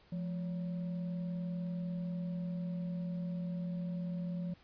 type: tone with frequency modulation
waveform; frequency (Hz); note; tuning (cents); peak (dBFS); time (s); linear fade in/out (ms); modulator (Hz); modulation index
sine; 173.9; F3; -7; -35; 0.12-4.54; 5; 388; 0.34
effects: pink hiss -64 dBFS RMS until 4.63 s + resampled to 11025 Hz